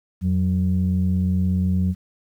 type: tone pair together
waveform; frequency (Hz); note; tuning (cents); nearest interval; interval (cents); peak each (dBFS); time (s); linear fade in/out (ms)
sine; 87.31 / 184.42; F2 / F#3; 0 / -5; octave + minor second; 1295; -19; 0.21-1.95; 50
effects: tanh soft clip ceiling -12 dBFS + 9-bit